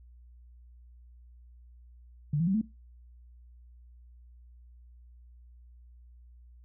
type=tone with pitch steps; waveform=sine; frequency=146.83 / 167.69 / 191.52 / 218.7 Hz; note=D3 / E3 / G3 / A3; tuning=0 / +30 / -40 / -10 cents; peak=-24 dBFS; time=2.33-2.614 s; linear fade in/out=5 ms; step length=71 ms; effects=noise-tail reverb RT60 0.2 s tail -17 dB re dry + added 60 Hz sine -51 dBFS peak until 6.64 s